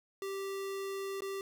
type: tone with dropouts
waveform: square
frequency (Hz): 391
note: G4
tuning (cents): -4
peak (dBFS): -37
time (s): 0.22-1.41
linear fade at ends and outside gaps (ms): 1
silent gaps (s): 1.206-1.22
effects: none